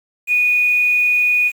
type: tone with quantisation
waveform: sine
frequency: 2467 Hz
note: D#7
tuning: 15 cents flat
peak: -12 dBFS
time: 0.27-1.52 s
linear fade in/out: 50 ms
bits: 6
effects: AAC 64 kbps